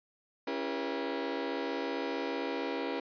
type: chord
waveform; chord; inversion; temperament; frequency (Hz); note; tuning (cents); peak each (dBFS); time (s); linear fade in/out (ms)
30% pulse; C# diminished seventh; none; just; 277.2 / 332.6 / 399.1 / 479; C#4 / E4 / G4 / Bb4; 0 / +16 / +31 / +47; -35 / -37 / -37 / -35; 0.47-3; 5
effects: resampled to 11025 Hz